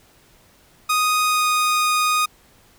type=tone with pitch glide; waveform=sawtooth; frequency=1244.5 to 1237.3 Hz; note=D#6 to D#6; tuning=0 to -10 cents; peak=-13 dBFS; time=0.89-2.26 s; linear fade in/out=10 ms; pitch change=-10 cents; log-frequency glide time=1.27-1.47 s; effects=pink hiss -54 dBFS RMS until 2.78 s